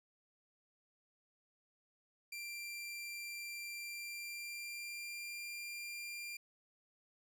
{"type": "tone with pitch glide", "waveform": "sawtooth", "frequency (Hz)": [2366, 2387], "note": ["D7", "D7"], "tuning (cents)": [12, 28], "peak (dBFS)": -40, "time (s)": [2.32, 6.37], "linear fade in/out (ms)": 5, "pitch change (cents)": 16, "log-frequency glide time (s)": [3.76, 5.39], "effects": []}